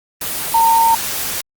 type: tone in noise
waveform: sine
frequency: 913 Hz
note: A#5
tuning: 36 cents flat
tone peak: -9 dBFS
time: 0.54-0.95 s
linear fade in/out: 5 ms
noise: white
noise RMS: -22 dBFS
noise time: 0.21-1.41 s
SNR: +10 dB
effects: Opus 24 kbps